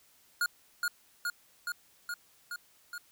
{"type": "tone with echo", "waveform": "square", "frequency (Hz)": 1433, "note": "F6", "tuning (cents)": 44, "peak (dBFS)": -27, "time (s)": [0.41, 0.46], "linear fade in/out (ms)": 2, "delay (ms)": 420, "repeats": 6, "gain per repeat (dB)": -2, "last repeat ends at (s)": 2.98, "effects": ["white hiss -64 dBFS RMS until 3.11 s"]}